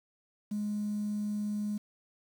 triangle tone, 208.6 Hz, G#3, 8 cents sharp, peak -27 dBFS, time 0.51-1.78 s, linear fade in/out 10 ms, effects tanh soft clip ceiling -28 dBFS + 9-bit

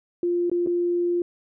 sine tone with dropouts, 349.2 Hz, F4, in tune, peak -20 dBFS, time 0.23-1.22 s, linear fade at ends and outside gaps 2 ms, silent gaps 0.498-0.515 / 0.663-0.671 s, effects none

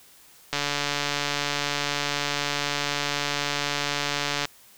click train, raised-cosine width 0.2 ms, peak -8 dBFS, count 566, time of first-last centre 0.53-4.454 s, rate 144 Hz, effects white hiss -53 dBFS RMS until 4.77 s

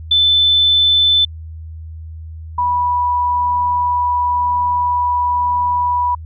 sine tone pair in turn, 3520 / 979 Hz, A7 / B5, 0 / -15 cents, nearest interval octave + minor seventh, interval 2215 cents, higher first, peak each -9 / -13 dBFS, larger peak first, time 0.11-1.25 / 2.58-6.15 s, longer second, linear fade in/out 5 ms, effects added 80 Hz sine -28 dBFS peak until 6.25 s

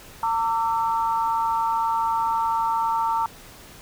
sine tone cluster, 909 / 1161 / 1333 Hz, A#5 / D6 / E6, -44 / -20 / +19 cents, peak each -21 / -29 / -30 dBFS, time 0.23-3.26 s, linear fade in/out 2 ms, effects pink hiss -45 dBFS RMS until 3.81 s

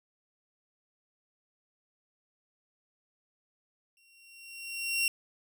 sawtooth tone with exponential growth, 2742 Hz, F7, 32 cents flat, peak -21 dBFS, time 3.97-5.08 s, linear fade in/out 1 ms, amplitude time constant 240 ms, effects none

